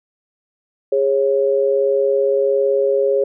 sine tone pair together, 410.2 / 548 Hz, G#4 / C#5, -21 / -20 cents, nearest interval perfect fourth, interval 501 cents, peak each -16 dBFS, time 0.92-3.24 s, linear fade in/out 5 ms, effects none

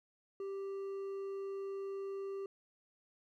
triangle tone with hard clipping, 392 Hz, G4, in tune, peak -40 dBFS, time 0.4-2.46 s, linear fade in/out 2 ms, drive 7 dB, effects none

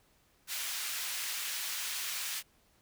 pink high-pass noise, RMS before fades -37 dBFS, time 0.47-2.43 s, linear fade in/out 50 ms, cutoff 2100 Hz, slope 12 dB/octave, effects pink hiss -68 dBFS RMS until 2.81 s

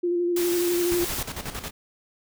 sine tone with vibrato, 349.2 Hz, F4, in tune, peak -21 dBFS, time 0.03-1.05 s, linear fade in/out 10 ms, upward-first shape square, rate 12 Hz, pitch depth 19 cents each way
white noise, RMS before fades -31 dBFS, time 0.36-1.23 s, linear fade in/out 5 ms
pink noise with tremolo, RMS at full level -32 dBFS, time 0.91-1.71 s, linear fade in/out 10 ms, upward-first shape square, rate 11 Hz, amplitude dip 65%
effects none

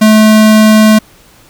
square tone, 216.2 Hz, A3, 30 cents flat, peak -3 dBFS, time 0.01-0.99 s, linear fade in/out 10 ms, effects pink hiss -42 dBFS RMS until 1.49 s

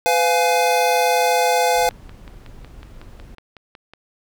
square chord, F diminished, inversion second, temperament just, 502.9 / 698.5 / 838.1 Hz, Cb5 / F5 / Ab5, +31 / 0 / +16 cents, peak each -20 dBFS, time 0.06-1.89 s, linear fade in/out 0 ms
brown noise, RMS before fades -40 dBFS, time 1.75-3.35 s, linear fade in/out 5 ms
click train, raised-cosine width 0.3 ms, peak -25 dBFS, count 12, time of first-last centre 1.91-3.936 s, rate 5.43 Hz
effects none

